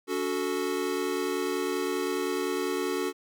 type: chord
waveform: square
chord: F# minor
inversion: second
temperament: equal with one note detuned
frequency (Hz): 284.5 / 370 / 440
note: C#4 / F#4 / A4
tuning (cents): +45 / 0 / 0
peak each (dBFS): -34 / -31 / -33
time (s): 0.07-3.13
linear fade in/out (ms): 50
effects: none